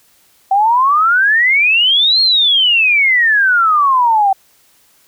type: exponential two-way sweep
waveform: sine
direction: up then down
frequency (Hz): 761 to 4301 to 761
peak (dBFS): -8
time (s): 0.51-4.33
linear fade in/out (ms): 5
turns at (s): 2.21
effects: white hiss -52 dBFS RMS until 5.07 s